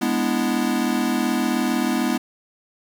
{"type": "chord", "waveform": "square", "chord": "E dominant seventh", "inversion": "first", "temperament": "equal", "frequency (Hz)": [207.7, 246.9, 293.7, 329.6], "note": ["G#3", "B3", "D4", "E4"], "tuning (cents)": [0, 0, 0, 0], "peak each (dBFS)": [-27, -23, -28, -27], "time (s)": [0.01, 2.18], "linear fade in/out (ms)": 10, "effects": ["8-bit"]}